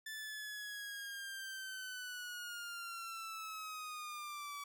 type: linear sweep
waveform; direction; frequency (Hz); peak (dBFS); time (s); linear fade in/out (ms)
sawtooth; down; 1760 to 1141; -40; 0.06-4.64; 5
effects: none